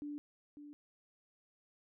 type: tone with echo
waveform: sine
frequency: 292.8 Hz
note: D4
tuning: 5 cents flat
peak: -40 dBFS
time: 0.02-0.18 s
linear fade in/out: 0 ms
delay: 550 ms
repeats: 1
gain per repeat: -9 dB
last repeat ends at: 0.73 s
effects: none